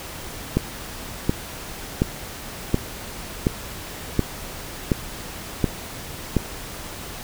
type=click train; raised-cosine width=3 ms; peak=-4 dBFS; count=9; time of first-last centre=0.57-6.367 s; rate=1.38 Hz; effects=pink hiss -35 dBFS RMS until 7.23 s